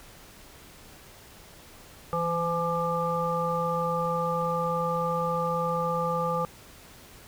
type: harmonic tone with a mistuned harmonic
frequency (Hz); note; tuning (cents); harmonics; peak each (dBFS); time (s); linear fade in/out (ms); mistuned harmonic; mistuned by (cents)
170; F3; -46; 1 / 3 / 5 / 7; -32 / -29 / -33 / -29; 2.13-6.45; 0; 1; -37
effects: pink hiss -50 dBFS RMS until 7.27 s